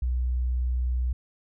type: tone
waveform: sine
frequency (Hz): 62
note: B1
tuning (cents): +7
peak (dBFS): -23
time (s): 0.02-1.13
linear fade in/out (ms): 5
effects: none